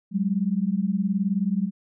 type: beating tone pair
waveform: sine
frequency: 186.7 / 205.7 Hz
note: F#3 / G#3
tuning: +16 / -16 cents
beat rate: 19 Hz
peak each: -24 dBFS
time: 0.11-1.71 s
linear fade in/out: 50 ms
effects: none